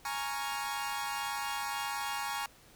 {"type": "chord", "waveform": "sawtooth", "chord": "Bb minor seventh", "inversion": "third", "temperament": "equal", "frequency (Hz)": [830.6, 932.3, 1108.7, 1396.9], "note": ["Ab5", "Bb5", "Db6", "F6"], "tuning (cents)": [0, 0, 0, 0], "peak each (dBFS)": [-34, -36, -36, -39], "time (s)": [0.05, 2.46], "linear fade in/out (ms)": 2, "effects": ["pink hiss -59 dBFS RMS until 2.75 s"]}